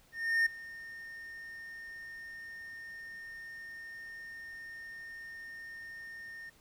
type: tone with ADSR envelope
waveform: triangle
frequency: 1828 Hz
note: A#6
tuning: 34 cents flat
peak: -22 dBFS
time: 0.12-6.5 s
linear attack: 340 ms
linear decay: 9 ms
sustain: -20 dB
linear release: 11 ms
effects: pink hiss -64 dBFS RMS until 6.6 s